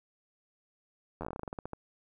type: slowing click train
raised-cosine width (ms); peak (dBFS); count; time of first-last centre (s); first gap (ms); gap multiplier
1; -24; 16; 1.21-1.733; 11; 1.15
effects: 11-bit